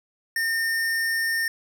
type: tone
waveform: square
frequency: 1819 Hz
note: A#6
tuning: 43 cents flat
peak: -23 dBFS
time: 0.36-1.48 s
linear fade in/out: 2 ms
effects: none